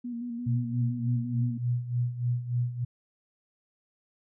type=tone with vibrato; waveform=sine; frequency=238.8 Hz; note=A#3; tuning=42 cents sharp; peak=-32 dBFS; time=0.04-1.58 s; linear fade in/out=10 ms; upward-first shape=square; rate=5.8 Hz; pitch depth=34 cents each way
type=tone with tremolo; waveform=sine; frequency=121.8 Hz; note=B2; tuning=24 cents flat; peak=-23 dBFS; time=0.46-2.85 s; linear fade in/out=10 ms; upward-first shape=sine; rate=3.4 Hz; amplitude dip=75%
effects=none